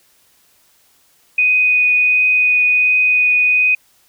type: tone with vibrato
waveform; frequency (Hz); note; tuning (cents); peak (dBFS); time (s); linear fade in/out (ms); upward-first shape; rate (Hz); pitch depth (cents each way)
sine; 2489; D#7; 0; -10; 1.38-3.75; 5; triangle; 1.4; 9
effects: white hiss -55 dBFS RMS until 4.08 s